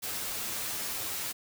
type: noise with comb filter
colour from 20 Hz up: white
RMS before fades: -35 dBFS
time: 0.02-1.33 s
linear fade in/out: 20 ms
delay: 9.3 ms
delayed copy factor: +0.65
effects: none